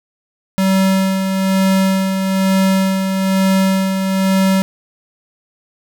square tone with tremolo, 191.3 Hz, G3, 42 cents flat, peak -11 dBFS, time 0.58-4.62 s, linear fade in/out 0 ms, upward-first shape sine, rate 1.1 Hz, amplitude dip 45%, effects none

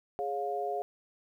sine chord, Db major, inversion second, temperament equal with one note detuned, 415.3 / 554.4 / 708.2 Hz, Ab4 / Db5 / F5, 0 / 0 / +24 cents, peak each -35 / -39 / -33 dBFS, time 0.19-0.82 s, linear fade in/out 0 ms, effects 11-bit

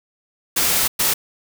white noise bursts at uneven times, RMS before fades -18 dBFS, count 2, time 0.56-0.88 / 0.99-1.14 s, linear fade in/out 10 ms, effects none

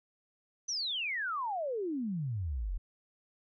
sine exponential sweep, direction down, 6140 to 38.89 Hz, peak -32 dBFS, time 0.68-2.78 s, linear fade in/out 10 ms, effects none

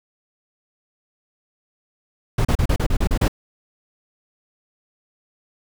brown noise bursts, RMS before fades -17 dBFS, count 9, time 2.38-3.281 s, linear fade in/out 5 ms, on 69 ms, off 35 ms, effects none

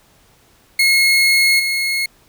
30% pulse tone with level steps, 2165 Hz, C#7, 41 cents flat, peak -8 / -14 dBFS, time 0.79-2.06 s, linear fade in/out 5 ms, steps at 1.59 s, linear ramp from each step 10 ms, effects pink hiss -53 dBFS RMS until 2.28 s

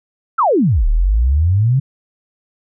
sine exponential two-way sweep, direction down then up, 1429 to 35.62 to 140.3 Hz, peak -10 dBFS, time 0.38-1.8 s, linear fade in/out 10 ms, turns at 0.87 s, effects none

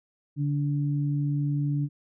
sine tone pair together, 144.45 / 288.9 Hz, D3 / D4, -28 / -28 cents, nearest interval octave, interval 1200 cents, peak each -24 / -32 dBFS, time 0.36-1.89 s, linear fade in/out 50 ms, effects none

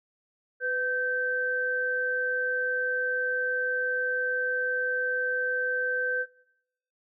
sine tone pair together, 501 / 1552.5 Hz, B4 / G6, +25 / -17 cents, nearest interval octave + minor sixth, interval 1958 cents, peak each -31 / -27 dBFS, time 0.6-6.26 s, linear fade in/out 50 ms, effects noise-tail reverb RT60 0.8 s tail -21 dB re dry

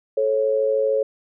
sine tone pair together, 434.9 / 548 Hz, A4 / C#5, -20 / -20 cents, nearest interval major third, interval 400 cents, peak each -21 / -19 dBFS, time 0.17-1.03 s, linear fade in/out 5 ms, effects none

